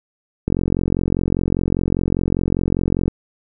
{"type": "click train", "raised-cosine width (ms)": 3, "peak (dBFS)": -5, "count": 118, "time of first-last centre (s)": [0.48, 3.08], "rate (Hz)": 45, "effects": []}